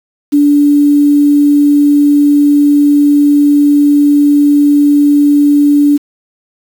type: tone with quantisation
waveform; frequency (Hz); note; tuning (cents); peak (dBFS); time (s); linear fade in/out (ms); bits
sine; 290; D4; -22; -4; 0.32-5.98; 20; 5
effects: none